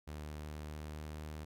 sawtooth tone with pitch glide, 75.5 to 76.6 Hz, D2 to D#2, +48 to -27 cents, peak -39 dBFS, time 0.07-1.45 s, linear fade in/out 10 ms, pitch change +25 cents, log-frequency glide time 0.36-1.24 s, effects none

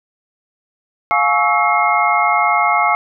sine tone cluster, 703 / 845 / 1115 / 1305 / 2141 Hz, F5 / G#5 / C#6 / E6 / C7, +11 / +30 / +10 / -18 / +39 cents, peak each -18 dBFS, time 1.11-2.95 s, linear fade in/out 0 ms, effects none

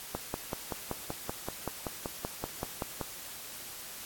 click train, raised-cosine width 1 ms, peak -19 dBFS, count 16, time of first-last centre 0.15-3.013 s, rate 5.24 Hz, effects white hiss -44 dBFS RMS until 4.05 s + AAC 64 kbps

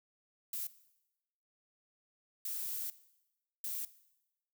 violet noise bursts at uneven times, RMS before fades -39 dBFS, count 3, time 0.53-0.67 / 2.45-2.9 / 3.64-3.85 s, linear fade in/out 2 ms, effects noise-tail reverb RT60 0.9 s tail -17 dB re dry

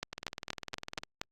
two click trains, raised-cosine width 0.2 ms, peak -16 / -21 dBFS, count 6 / 19, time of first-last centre 0.03-1.215 / 0.13-1.035 s, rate 4.22 / 19.9 Hz, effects Opus 48 kbps

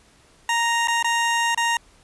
20% pulse tone with dropouts, 932.3 Hz, A#5, in tune, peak -14 dBFS, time 0.49-1.77 s, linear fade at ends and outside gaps 2 ms, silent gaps 0.874-0.882 / 1.027-1.044 / 1.547-1.575 s, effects pink hiss -55 dBFS RMS until 2.03 s + resampled to 24000 Hz

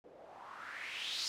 blue noise with low-pass filter sweep, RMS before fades -44 dBFS, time 0.04-1.28 s, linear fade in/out 0 ms, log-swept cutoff 430 to 5000 Hz, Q 3.9, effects none

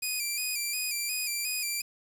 10% pulse tone with vibrato, 2421 Hz, D#7, 48 cents flat, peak -21 dBFS, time 0.02-1.82 s, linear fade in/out 10 ms, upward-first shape square, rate 2.8 Hz, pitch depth 46 cents each way, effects 8-bit

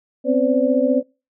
sine tone cluster, 253.1 / 268 / 511 / 576 Hz, B3 / C4 / C5 / D5, +43 / +42 / -41 / -34 cents, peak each -20 dBFS, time 0.24-1.03 s, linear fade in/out 50 ms, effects noise-tail reverb RT60 0.3 s tail -24 dB re dry

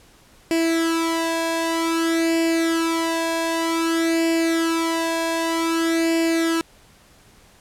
sawtooth tone with flanger, 329.6 Hz, E4, in tune, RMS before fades -21 dBFS, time 0.51-6.61 s, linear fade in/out 0 ms, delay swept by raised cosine 0.4 to 1.19 ms, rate 0.53 Hz, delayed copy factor +0.75, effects pink hiss -52 dBFS RMS until 7.6 s + low-pass 12000 Hz 12 dB/octave

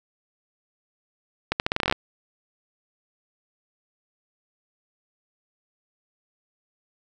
accelerating click train, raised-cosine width 0.3 ms, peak -5 dBFS, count 12, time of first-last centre 1.52-1.925 s, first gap 79 ms, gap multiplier 0.83, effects none

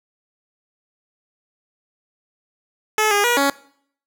10% pulse tone with pitch steps, 430.8 / 408.2 / 480.7 / 279 Hz, A4 / G#4 / B4 / C#4, -37 / -30 / -47 / +11 cents, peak -7 dBFS, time 2.98-3.5 s, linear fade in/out 2 ms, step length 130 ms, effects noise-tail reverb RT60 0.6 s tail -21 dB re dry

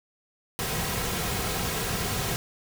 pink noise with comb filter, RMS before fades -29 dBFS, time 0.59-2.36 s, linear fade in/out 0 ms, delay 3.4 ms, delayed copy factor -0.5, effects none

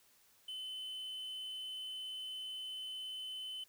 triangle tone, 3039 Hz, F#7, 46 cents sharp, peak -40 dBFS, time 0.48-3.64 s, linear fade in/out 5 ms, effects white hiss -68 dBFS RMS until 3.68 s

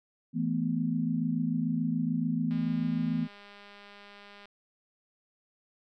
sine chord, E suspended fourth, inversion none, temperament equal, 164.81 / 220 / 246.9 Hz, E3 / A3 / B3, 0 / 0 / 0 cents, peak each -31 / -32 / -30 dBFS, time 0.33-3.28 s, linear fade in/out 50 ms
click train, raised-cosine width 0.3 ms, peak -35 dBFS, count 396, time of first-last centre 2.51-4.456 s, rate 203 Hz
effects none

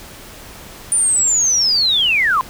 sine linear sweep, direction down, 9397 to 987.8 Hz, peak -12 dBFS, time 0.92-2.41 s, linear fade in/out 0 ms, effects pink hiss -37 dBFS RMS until 2.49 s

